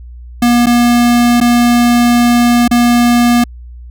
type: tone with dropouts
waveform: square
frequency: 239.7 Hz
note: A#3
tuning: 48 cents sharp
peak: -7 dBFS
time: 0.42-3.44 s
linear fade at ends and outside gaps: 5 ms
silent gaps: 0.66-0.667 / 1.403-1.411 / 2.679-2.711 s
effects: added 60 Hz sine -28 dBFS peak until 3.9 s